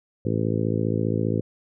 harmonic tone, 55 Hz, A1, in tune, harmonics 2 / 3 / 4 / 5 / 6 / 7 / 8 / 9, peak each -26 / -28 / -29 / -30 / -31 / -31 / -32 / -33 dBFS, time 0.25-1.41 s, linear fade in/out 5 ms, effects none

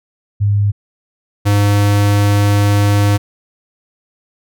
sine / square tone pair in turn, 102.1 / 102.1 Hz, G#2 / G#2, -29 / -29 cents, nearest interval unison, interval 0 cents, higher neither, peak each -10 dBFS, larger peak neither, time 0.4-0.72 / 1.45-3.18 s, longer second, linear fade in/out 20 ms, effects none

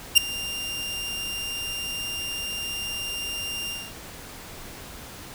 sawtooth tone with ADSR envelope, 2794 Hz, F7, in tune, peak -5 dBFS, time 0.15-3.94 s, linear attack 25 ms, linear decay 6 ms, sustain -21 dB, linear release 250 ms, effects pink hiss -41 dBFS RMS until 5.34 s

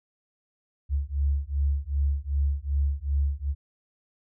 sine beating tone pair, 69.3 / 71.9 Hz, C#2 / D2, 0 / -36 cents, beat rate 2.6 Hz, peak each -26 dBFS, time 0.89-3.55 s, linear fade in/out 50 ms, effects none

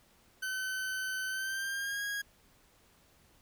40% pulse tone with pitch glide, 1524 to 1642.8 Hz, G6 to G#6, -49 to -19 cents, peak -33 dBFS, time 0.42-2.22 s, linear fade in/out 10 ms, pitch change +130 cents, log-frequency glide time 1.28-2.03 s, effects pink hiss -65 dBFS RMS until 3.41 s

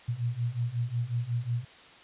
sine beating tone pair, 116.54 / 122.04 Hz, A#2 / B2, 0 / -20 cents, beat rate 5.5 Hz, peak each -32 / -30 dBFS, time 0.08-1.65 s, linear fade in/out 10 ms, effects white hiss -52 dBFS RMS until 2.03 s + resampled to 8000 Hz

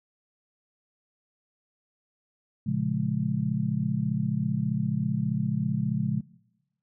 sine chord, Bb minor seventh, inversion none, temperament just, 116.54 / 139.85 / 174.81 / 209.8 Hz, Bb2 / Db3 / F3 / Ab3, 0 / +16 / +2 / +18 cents, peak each -32 / -29 / -30 / -29 dBFS, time 2.66-6.21 s, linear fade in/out 10 ms, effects noise-tail reverb RT60 1.0 s tail -23 dB re dry

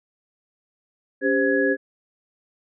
sine tone cluster, 279.9 / 397.8 / 519 / 1677 Hz, C#4 / G4 / C5 / G#6, +17 / +25 / -14 / +16 cents, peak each -23 dBFS, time 1.21-1.77 s, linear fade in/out 50 ms, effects none

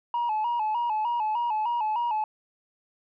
sine tone with vibrato, 905 Hz, A5, 48 cents sharp, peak -22 dBFS, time 0.14-2.24 s, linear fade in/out 2 ms, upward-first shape square, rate 3.3 Hz, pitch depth 88 cents each way, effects tanh soft clip ceiling -22 dBFS

